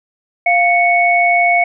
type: tone pair together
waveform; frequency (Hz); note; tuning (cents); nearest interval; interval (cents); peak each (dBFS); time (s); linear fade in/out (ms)
sine; 698.3 / 2217; F5 / C#7; 0 / 0; octave + minor sixth; 2000; -12; 0.46-1.64; 5
effects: none